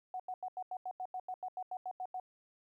sine tone bursts, 740 Hz, F#5, in tune, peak -37 dBFS, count 15, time 0.14-2.199 s, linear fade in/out 2 ms, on 57 ms, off 86 ms, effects 13-bit

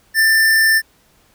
square tone, 1781 Hz, A6, 21 cents sharp, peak -11 dBFS, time 0.14-0.82 s, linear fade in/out 50 ms, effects pink hiss -55 dBFS RMS until 1.34 s

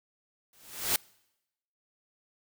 white noise with exponential growth, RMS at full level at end -24 dBFS, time 0.53-0.96 s, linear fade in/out 2 ms, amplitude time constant 93 ms, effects noise-tail reverb RT60 0.9 s tail -26 dB re dry

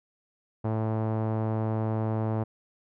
sawtooth tone with low-pass filter, 110 Hz, A2, in tune, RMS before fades -28 dBFS, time 0.64-2.44 s, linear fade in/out 10 ms, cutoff 850 Hz, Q 1.3, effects none

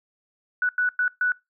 sine tone bursts at uneven times, 1480 Hz, F#6, in tune, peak -19 dBFS, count 4, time 0.62-0.69 / 0.78-0.89 / 0.99-1.08 / 1.21-1.32 s, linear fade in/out 2 ms, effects noise-tail reverb RT60 0.2 s tail -22 dB re dry

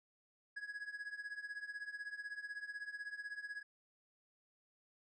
triangle tone with tremolo, 1669 Hz, G#6, 8 cents sharp, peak -38 dBFS, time 0.56-3.63 s, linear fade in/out 10 ms, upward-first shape triangle, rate 16 Hz, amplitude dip 90%, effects resampled to 22050 Hz

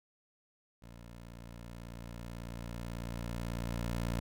15% pulse tone with level ramp, 58.2 Hz, A#1, 2 cents flat, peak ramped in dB -44 to -26 dBFS, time 0.82-4.2 s, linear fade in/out 5 ms, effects none

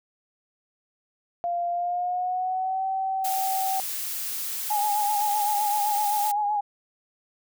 sine tone with pitch glide, 695 to 766.7 Hz, F5 to G5, -9 to -39 cents, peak -24 dBFS, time 1.44-3.8 s, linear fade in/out 0 ms, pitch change +170 cents, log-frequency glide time 1.7-2.85 s
blue noise, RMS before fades -31 dBFS, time 3.24-6.32 s, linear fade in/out 10 ms
sine tone with vibrato, 830.6 Hz, G#5, in tune, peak -22 dBFS, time 4.7-6.61 s, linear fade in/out 10 ms, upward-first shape sine, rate 7.8 Hz, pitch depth 41 cents each way
effects none

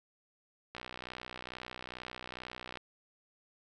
click train, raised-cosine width 0.3 ms, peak -26 dBFS, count 127, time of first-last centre 0.75-2.772 s, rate 62.3 Hz, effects none

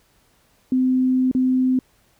sine tone with dropouts, 257 Hz, C4, 31 cents flat, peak -15 dBFS, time 0.72-1.79 s, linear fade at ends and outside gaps 2 ms, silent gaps 1.314-1.349 s, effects pink hiss -60 dBFS RMS until 2.19 s

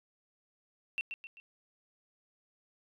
sine tone with echo, 2700 Hz, E7, 41 cents sharp, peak -30 dBFS, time 0.98-1.01 s, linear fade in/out 0 ms, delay 130 ms, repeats 3, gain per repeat -7 dB, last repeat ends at 1.4 s, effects tanh soft clip ceiling -26 dBFS

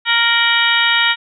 harmonic tone with a mistuned harmonic, 466.2 Hz, A#4, in tune, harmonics 2 / 3 / 4 / 5 / 6 / 7 / 8, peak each -22 / -19 / -17 / -19 / -19 / -22 / -19 dBFS, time 0.05-1.16 s, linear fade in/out 50 ms, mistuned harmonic 6, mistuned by +92 cents, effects none

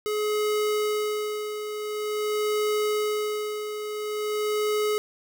square tone with tremolo, 423 Hz, G#4, 32 cents sharp, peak -23 dBFS, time 0.06-4.98 s, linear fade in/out 0 ms, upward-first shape sine, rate 0.47 Hz, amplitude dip 60%, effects none

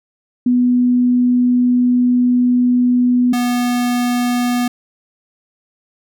sine / square tone pair in turn, 246.9 / 244.3 Hz, B3 / B3, 0 / -19 cents, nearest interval unison, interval 19 cents, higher first, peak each -10 / -15 dBFS, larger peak first, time 0.46-3.33 / 3.33-4.68 s, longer first, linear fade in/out 5 ms, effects none

